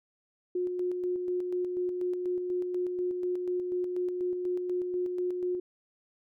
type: tone with tremolo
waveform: sine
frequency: 360 Hz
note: F#4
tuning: 47 cents flat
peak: -27 dBFS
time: 0.55-5.6 s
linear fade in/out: 5 ms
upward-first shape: square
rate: 4.1 Hz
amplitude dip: 35%
effects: none